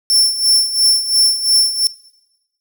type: tone with tremolo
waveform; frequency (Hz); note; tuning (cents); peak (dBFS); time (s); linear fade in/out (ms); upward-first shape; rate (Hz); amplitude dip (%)
sawtooth; 5390; E8; +38; -6; 0.1-1.87; 0; sine; 2.9; 75
effects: noise-tail reverb RT60 1.0 s tail -20 dB re dry